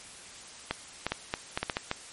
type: clicks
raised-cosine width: 0.3 ms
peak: -12 dBFS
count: 9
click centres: 0.71 / 1.066 / 1.12 / 1.339 / 1.575 / 1.63 / 1.698 / 1.769 / 1.914 s
effects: white hiss -47 dBFS RMS until 2.12 s + MP3 48 kbps